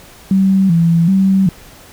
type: tone with vibrato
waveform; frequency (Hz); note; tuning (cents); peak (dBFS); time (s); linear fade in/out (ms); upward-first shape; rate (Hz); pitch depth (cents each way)
sine; 179.4; F3; +47; -8; 0.31-1.49; 2; square; 1.3; 120
effects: pink hiss -40 dBFS RMS until 1.92 s